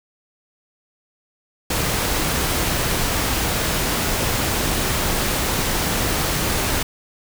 pink noise, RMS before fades -21 dBFS, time 1.7-6.83 s, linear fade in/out 5 ms, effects none

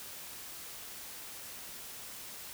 silence, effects white hiss -46 dBFS RMS until 2.53 s

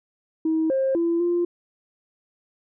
sine tone with pitch steps, 319.3 / 533 / 337.6 / 347.7 Hz, D#4 / C5 / E4 / F4, +45 / +32 / +41 / -8 cents, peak -18 dBFS, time 0.45-1.45 s, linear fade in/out 5 ms, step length 250 ms, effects tanh soft clip ceiling -15 dBFS

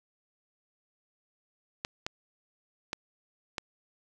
clicks, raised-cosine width 0.2 ms, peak -15 dBFS, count 4, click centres 1.849 / 2.065 / 2.931 / 3.582 s, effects none

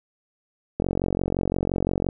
click train, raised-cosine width 2 ms, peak -10 dBFS, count 60, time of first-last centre 0.8-2.088 s, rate 45.8 Hz, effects none

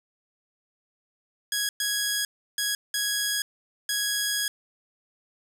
10% pulse tone bursts at uneven times, 1661.2 Hz, G#6, in tune, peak -16 dBFS, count 5, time 1.52-1.69 / 1.8-2.25 / 2.58-2.75 / 2.94-3.42 / 3.89-4.48 s, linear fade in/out 2 ms, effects none

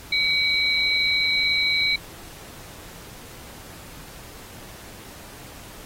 sine tone cluster, 2268 / 3902 / 4062 Hz, C#7 / B7 / B7, +39 / -22 / +48 cents, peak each -21 / -26 / -24 dBFS, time 0.12-1.96 s, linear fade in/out 5 ms, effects pink hiss -43 dBFS RMS until 5.85 s + AAC 48 kbps

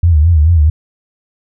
sine tone with vibrato, 80.3 Hz, E2, 45 cents flat, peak -5 dBFS, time 0.03-0.7 s, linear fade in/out 5 ms, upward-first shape sine, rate 4.6 Hz, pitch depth 140 cents each way, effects none

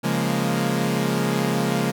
sawtooth chord, Bb minor seventh, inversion first, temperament equal, 138.59 / 174.61 / 207.7 / 233.1 Hz, Db3 / F3 / Ab3 / Bb3, 0 / 0 / 0 / 0 cents, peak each -22 dBFS, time 0.03-1.92 s, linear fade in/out 20 ms, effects none

